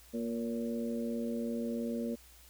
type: harmonic tone with a mistuned harmonic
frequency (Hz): 117.2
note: A#2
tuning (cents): +10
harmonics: 2 / 3 / 4 / 5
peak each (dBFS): -34 / -44 / -40 / -43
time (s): 0.13-2.16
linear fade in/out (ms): 20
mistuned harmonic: 5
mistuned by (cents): -50
effects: added 60 Hz sine -59 dBFS peak until 2.49 s + white hiss -59 dBFS RMS until 2.49 s